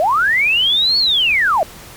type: linear two-way sweep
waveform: sine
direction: up then down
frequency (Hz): 584 to 4451 to 584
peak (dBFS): -11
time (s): 0-1.63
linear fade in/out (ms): 0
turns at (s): 0.98
effects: pink hiss -37 dBFS RMS until 1.96 s + MP3 96 kbps